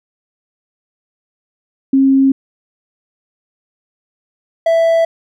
sine / triangle tone pair in turn, 269.5 / 660.9 Hz, C#4 / E5, -49 / +4 cents, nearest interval octave + major third, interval 1553 cents, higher second, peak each -7 dBFS, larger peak neither, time 1.93-2.32 / 4.66-5.05 s, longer neither, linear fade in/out 5 ms, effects none

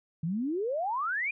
sine exponential sweep, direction up, 152.8 to 2473 Hz, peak -28 dBFS, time 0.23-1.31 s, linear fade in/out 5 ms, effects none

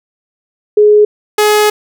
sine / sawtooth tone pair in turn, 419.6 / 421.6 Hz, G#4 / G#4, +18 / +26 cents, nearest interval unison, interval 8 cents, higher second, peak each -3 dBFS, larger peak neither, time 0.77-1.05 / 1.38-1.7 s, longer second, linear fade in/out 5 ms, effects none

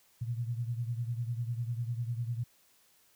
sine beating tone pair, 116.54 / 126.54 Hz, A#2 / B2, 0 / +43 cents, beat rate 10 Hz, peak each -33 / -38 dBFS, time 0.21-2.44 s, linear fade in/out 10 ms, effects white hiss -66 dBFS RMS until 3.15 s

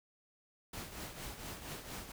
pink noise with tremolo, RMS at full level -43 dBFS, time 0.73-2.12 s, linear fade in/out 5 ms, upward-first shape triangle, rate 4.3 Hz, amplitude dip 65%, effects none

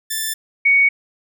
5% pulse / sine tone pair in turn, 1764 / 2233 Hz, A6 / C#7, +4 / +12 cents, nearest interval major third, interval 408 cents, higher second, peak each -10 dBFS, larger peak neither, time 0.1-0.34 / 0.65-0.89 s, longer neither, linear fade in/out 10 ms, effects none

